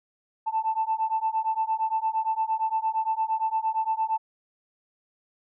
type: beating tone pair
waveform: sine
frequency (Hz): 880 / 888.7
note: A5 / A5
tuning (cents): 0 / +17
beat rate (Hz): 8.7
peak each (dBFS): -26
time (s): 0.46-4.18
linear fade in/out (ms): 20
effects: tanh soft clip ceiling -16 dBFS